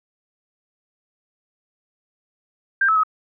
sine tone with pitch steps, 1586 / 1302 / 1273 Hz, G6 / E6 / D#6, +20 / -22 / +39 cents, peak -14 dBFS, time 2.81-3.035 s, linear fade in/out 5 ms, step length 75 ms, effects none

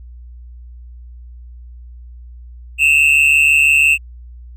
triangle tone pair together, 2586 / 2732 Hz, E7 / F7, -34 / -39 cents, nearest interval minor second, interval 95 cents, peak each -10 dBFS, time 2.78-3.98 s, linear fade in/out 50 ms, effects added 60 Hz sine -33 dBFS peak until 4.56 s

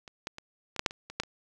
clicks, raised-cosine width 0.2 ms, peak -28 / -17 / -24 / -23 / -9 / -7 / -25 / -25 / -11 / -30 dBFS, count 10, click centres 0.078 / 0.271 / 0.384 / 0.763 / 0.794 / 0.862 / 0.909 / 1.1 / 1.2 / 1.235 s, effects none

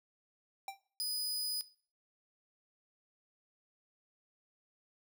square tone with exponential decay, 784 Hz, G5, in tune, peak -37 dBFS, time 0.68-0.8 s, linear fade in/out 2 ms, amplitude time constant 24 ms
sawtooth tone, 4978 Hz, D#8, in tune, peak -31 dBFS, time 1-1.61 s, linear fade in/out 0 ms
effects noise-tail reverb RT60 0.4 s tail -17 dB re dry

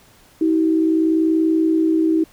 sine tone pair together, 320.2 / 380.8 Hz, D#4 / F#4, +50 / +50 cents, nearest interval minor third, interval 300 cents, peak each -14 / -23 dBFS, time 0.41-2.24 s, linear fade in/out 5 ms, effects pink hiss -51 dBFS RMS until 2.32 s

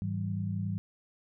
sine tone cluster, 103.7 / 160.9 / 191.8 Hz, G#2 / E3 / G3, -2 / -42 / -37 cents, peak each -33 / -37 / -35 dBFS, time 0.02-0.78 s, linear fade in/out 0 ms, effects none

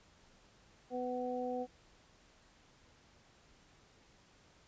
harmonic tone, 249.6 Hz, B3, 19 cents sharp, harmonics 1 / 2 / 3, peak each -41 / -38 / -41 dBFS, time 0.9-1.67 s, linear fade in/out 50 ms, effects pink hiss -65 dBFS RMS until 4.67 s + resampled to 16000 Hz

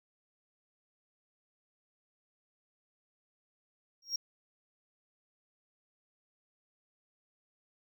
triangle tone with exponential growth, 5588 Hz, F8, in tune, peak -26 dBFS, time 4.02-4.16 s, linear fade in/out 5 ms, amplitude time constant 29 ms, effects none

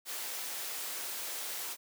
white high-pass noise, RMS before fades -39 dBFS, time 0.05-1.77 s, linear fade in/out 50 ms, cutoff 370 Hz, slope 12 dB/octave, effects none

